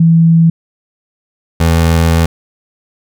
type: tone pair in turn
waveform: sine / 25% pulse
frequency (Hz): 165 / 82.5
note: E3 / E2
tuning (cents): +2 / +2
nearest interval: octave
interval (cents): 1200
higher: first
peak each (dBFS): -4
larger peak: neither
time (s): 0-0.5 / 1.6-2.26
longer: second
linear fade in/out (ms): 5
effects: none